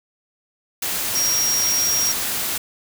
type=tone in noise; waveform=sine; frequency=5630 Hz; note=F8; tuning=13 cents sharp; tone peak=-18 dBFS; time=1.15-2.12 s; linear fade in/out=5 ms; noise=white; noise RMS=-24 dBFS; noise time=0.82-2.58 s; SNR=+3 dB; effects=none